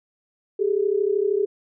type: tone pair together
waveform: sine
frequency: 392 / 425 Hz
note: G4 / G#4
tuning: 0 / +40 cents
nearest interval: minor second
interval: 140 cents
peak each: -21 / -22 dBFS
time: 0.59-1.46 s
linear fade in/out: 10 ms
effects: none